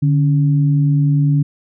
sine tone pair together, 146.83 / 277.2 Hz, D3 / C#4, 0 / 0 cents, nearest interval major seventh, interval 1100 cents, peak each -11 / -21 dBFS, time 0.02-1.43 s, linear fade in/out 10 ms, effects none

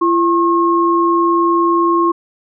sine tone pair together, 339.9 / 1079 Hz, F4 / C#6, -47 / -47 cents, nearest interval octave + minor sixth, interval 2000 cents, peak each -13 dBFS, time 0.01-2.12 s, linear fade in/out 10 ms, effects none

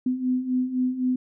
sine beating tone pair, 251.1 / 255 Hz, B3 / C4, +29 / -44 cents, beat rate 3.9 Hz, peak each -28 / -23 dBFS, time 0.06-1.16 s, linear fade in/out 5 ms, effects none

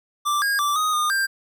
square tone with pitch steps, 1176 / 1629 / 1169 / 1248 / 1219 / 1585 Hz, D6 / G#6 / D6 / D#6 / D#6 / G6, +2 / -34 / -8 / +5 / -36 / +19 cents, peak -20 dBFS, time 0.25-1.27 s, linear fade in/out 20 ms, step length 170 ms, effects none

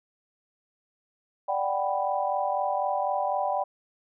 sine chord, G major seventh, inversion second, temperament equal, 587.3 / 740 / 784 / 987.8 Hz, D5 / F#5 / G5 / B5, 0 / 0 / 0 / 0 cents, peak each -30 / -31 / -28 / -32 dBFS, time 1.48-3.64 s, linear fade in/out 10 ms, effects none

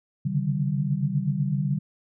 sine tone cluster, 136.6 / 144.2 / 152.9 / 192.7 Hz, C#3 / D3 / D#3 / G3, -25 / -31 / -30 / -29 cents, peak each -28 dBFS, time 0.25-1.79 s, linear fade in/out 10 ms, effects none

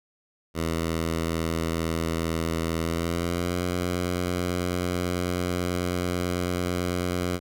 10% pulse tone with pitch glide, 82.2 to 89.12 Hz, E2 to F2, -4 to +36 cents, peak -17 dBFS, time 0.54-7.4 s, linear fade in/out 50 ms, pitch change +140 cents, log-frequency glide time 2.79-3.6 s, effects none

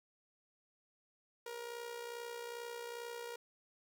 sawtooth tone with amplitude modulation, 473.2 Hz, A#4, 26 cents sharp, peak -37 dBFS, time 1.46-3.36 s, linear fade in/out 5 ms, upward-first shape sine, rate 62.4 Hz, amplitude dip 55%, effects none

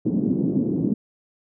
pink band-pass noise, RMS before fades -22 dBFS, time 0.05-0.94 s, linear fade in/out 10 ms, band 180 to 310 Hz, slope 24 dB/octave, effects none

